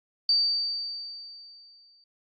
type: tone with exponential decay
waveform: sine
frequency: 4621 Hz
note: D8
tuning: 29 cents flat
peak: -18 dBFS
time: 0.29-2.04 s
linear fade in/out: 2 ms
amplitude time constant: 380 ms
effects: AAC 32 kbps